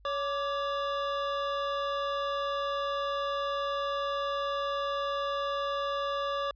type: tone pair together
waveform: square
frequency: 560.5 / 1170 Hz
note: C#5 / D6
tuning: +19 / -7 cents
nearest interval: octave + minor second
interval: 1274 cents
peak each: -33 / -33 dBFS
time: 0.05-6.51 s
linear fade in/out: 2 ms
effects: added 50 Hz sine -55 dBFS peak until 6.55 s + resampled to 11025 Hz